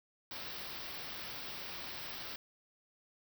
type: band-stop noise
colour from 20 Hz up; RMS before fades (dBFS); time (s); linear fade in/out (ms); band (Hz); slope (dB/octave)
white; -44; 0.31-2.36; 2; 5600 to 16000; 96
effects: none